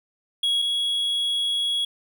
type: tone pair in turn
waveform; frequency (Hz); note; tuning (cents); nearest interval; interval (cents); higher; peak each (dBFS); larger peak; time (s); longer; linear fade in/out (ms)
triangle; 3322 / 3334; G#7 / G#7; 0 / +6; unison; 6; second; -18 / -20; first; 0.43-0.62 / 0.62-1.85; second; 5
effects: none